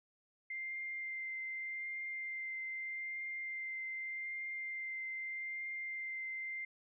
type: tone with vibrato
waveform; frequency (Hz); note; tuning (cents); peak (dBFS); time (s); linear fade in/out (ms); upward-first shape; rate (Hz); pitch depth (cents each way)
sine; 2093; C7; 0; -39; 0.5-6.65; 5; triangle; 0.82; 12
effects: none